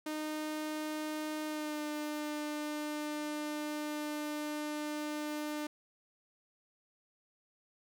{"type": "tone with pitch glide", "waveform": "sawtooth", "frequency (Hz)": [307.1, 299.9], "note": ["D#4", "D4"], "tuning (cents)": [-23, 36], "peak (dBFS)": -32, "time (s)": [0.06, 5.67], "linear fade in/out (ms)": 5, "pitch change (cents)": -41, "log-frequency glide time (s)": [1.46, 1.82], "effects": []}